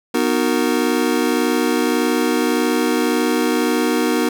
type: chord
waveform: square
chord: B major seventh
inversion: none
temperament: just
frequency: 246.9 / 308.7 / 370.4 / 463 Hz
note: B3 / D#4 / F#4 / A#4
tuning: 0 / -14 / +2 / -12 cents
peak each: -21 / -21 / -23 / -23 dBFS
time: 0.14-4.29 s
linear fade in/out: 5 ms
effects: none